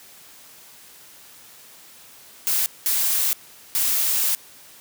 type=noise bursts at uneven times; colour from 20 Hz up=blue; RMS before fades=-21 dBFS; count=3; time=2.47-2.66 / 2.86-3.33 / 3.75-4.35 s; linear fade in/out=0 ms; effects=white hiss -47 dBFS RMS until 4.8 s + high-pass 80 Hz 12 dB/octave